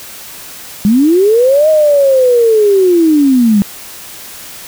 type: linear two-way sweep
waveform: sine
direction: up then down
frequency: 195 to 632 to 195 Hz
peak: -5 dBFS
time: 0.85-3.62 s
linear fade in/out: 0 ms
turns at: 1.69 s
effects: white hiss -30 dBFS RMS until 4.67 s